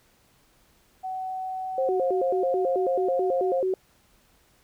sine tone with pitch glide, 751 to 710.5 Hz, F#5 to F5, +26 to +30 cents, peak -29 dBFS, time 1.03-3.61 s, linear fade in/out 20 ms, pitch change -96 cents, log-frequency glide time 1.82-2.1 s
sine tone with vibrato, 446 Hz, A4, 23 cents sharp, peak -22 dBFS, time 1.78-3.74 s, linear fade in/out 2 ms, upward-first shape square, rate 4.6 Hz, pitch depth 300 cents each way
effects pink hiss -62 dBFS RMS until 4.63 s

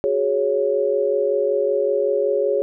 sine chord, F# suspended second, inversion none, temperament equal, 370 / 415.3 / 554.4 Hz, F#4 / G#4 / C#5, 0 / 0 / 0 cents, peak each -25 / -20 / -20 dBFS, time 0.04-2.62 s, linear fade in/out 0 ms, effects none

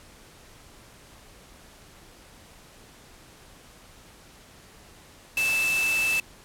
sine tone in noise, 2637 Hz, E7, in tune, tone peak -22 dBFS, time 5.37-6.2 s, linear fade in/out 2 ms, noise white, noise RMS -31 dBFS, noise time 5.37-6.2 s, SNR +6 dB, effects pink hiss -51 dBFS RMS until 6.44 s + low-pass 12000 Hz 12 dB/octave

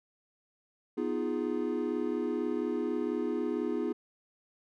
triangle chord, F half-diminished seventh, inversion second, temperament equal, 246.9 / 311.1 / 349.2 / 415.3 Hz, Cb4 / Eb4 / F4 / Ab4, 0 / 0 / 0 / 0 cents, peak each -33 dBFS, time 0.97-3.93 s, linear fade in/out 10 ms, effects none

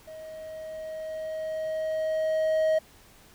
triangle tone with level ramp, 631 Hz, D#5, 24 cents sharp, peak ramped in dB -38 to -18 dBFS, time 0.07-2.79 s, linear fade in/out 10 ms, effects pink hiss -55 dBFS RMS until 3.34 s

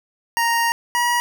25% pulse tone pair in turn, 932.3 / 960.7 Hz, A#5 / B5, 0 / -48 cents, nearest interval minor second, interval 52 cents, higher second, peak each -13 dBFS, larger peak neither, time 0.37-0.72 / 0.95-1.2 s, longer first, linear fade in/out 0 ms, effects none

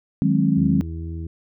sine chord, Ab dominant seventh, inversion second, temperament equal with one note detuned, 155.56 / 185 / 207.7 / 267.6 Hz, Eb3 / Gb3 / Ab3 / C4, 0 / 0 / 0 / +39 cents, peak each -21 dBFS, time 0.22-0.81 s, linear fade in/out 0 ms
harmonic tone, 82 Hz, E2, 9 cents flat, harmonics 1 / 2 / 3 / 4 / 5, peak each -28 / -35 / -47 / -37 / -49 dBFS, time 0.57-1.27 s, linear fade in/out 5 ms
effects none

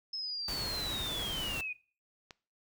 sine linear sweep, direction down, 5230 to 2443 Hz, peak -35 dBFS, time 0.13-1.73 s, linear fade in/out 5 ms
pink noise, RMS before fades -40 dBFS, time 0.48-1.61 s, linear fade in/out 2 ms
click, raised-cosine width 0.2 ms, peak -29 dBFS, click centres 2.308 s
effects noise-tail reverb RT60 0.4 s tail -21 dB re dry

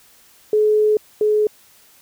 sine tone pair in turn, 426.2 / 424.5 Hz, G#4 / G#4, +45 / +38 cents, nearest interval unison, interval 7 cents, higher first, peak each -12 / -13 dBFS, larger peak first, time 0.53-0.97 / 1.21-1.47 s, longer first, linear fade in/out 2 ms, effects white hiss -51 dBFS RMS until 2.01 s

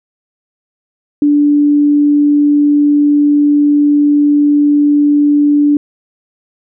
sine tone, 291.9 Hz, D4, 10 cents flat, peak -6 dBFS, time 1.22-5.77 s, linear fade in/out 2 ms, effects none

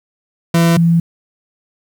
40% pulse / sine tone pair in turn, 167.9 / 167.9 Hz, E3 / E3, +32 / +32 cents, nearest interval unison, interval 0 cents, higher neither, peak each -8 dBFS, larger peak neither, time 0.54-0.77 / 0.77-1 s, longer neither, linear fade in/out 5 ms, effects 7-bit

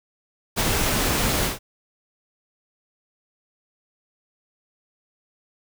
pink noise with ADSR envelope, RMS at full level -20 dBFS, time 0.56-1.59 s, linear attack 34 ms, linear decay 21 ms, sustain -2 dB, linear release 150 ms, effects none

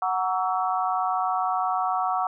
sine chord, F# dominant seventh, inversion none, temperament equal with one note detuned, 740 / 932.3 / 1132 / 1318.5 Hz, F#5 / A#5 / C#6 / E6, 0 / 0 / +36 / 0 cents, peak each -25 / -31 / -28 / -30 dBFS, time 0.02-2.27 s, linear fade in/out 2 ms, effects none

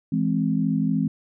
sine chord, E augmented, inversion none, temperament equal with one note detuned, 164.81 / 208.7 / 261.6 Hz, E3 / G#3 / B#3, 0 / +9 / 0 cents, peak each -24 dBFS, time 0.12-1.08 s, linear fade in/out 5 ms, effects none

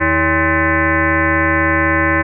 sine tone with frequency modulation, 1046.5 Hz, C6, in tune, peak -11 dBFS, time 0-2.23 s, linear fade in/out 20 ms, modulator 241 Hz, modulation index 4.2, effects none

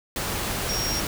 sine tone in noise, 5590 Hz, F8, 1 cent sharp, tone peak -27 dBFS, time 0.69-1 s, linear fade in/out 2 ms, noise pink, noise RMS -28 dBFS, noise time 0.16-1.07 s, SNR -2 dB, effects none

